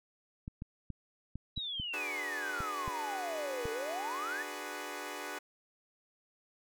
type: clicks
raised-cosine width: 5 ms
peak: -28 dBFS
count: 9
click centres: 0.479 / 0.621 / 0.903 / 1.356 / 1.577 / 1.799 / 2.605 / 2.879 / 3.655 s
type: exponential two-way sweep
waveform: sine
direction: down then up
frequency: 3951 to 440 to 1837 Hz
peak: -36 dBFS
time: 1.56-4.43 s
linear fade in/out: 10 ms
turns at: 3.71 s
type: chord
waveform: 10% pulse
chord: G# half-diminished seventh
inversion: second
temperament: equal with one note detuned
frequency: 295.7 / 370 / 415.3 / 493.9 Hz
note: D4 / F#4 / G#4 / B4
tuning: +12 / 0 / 0 / 0 cents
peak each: -37 dBFS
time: 1.93-5.39 s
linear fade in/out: 10 ms
effects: none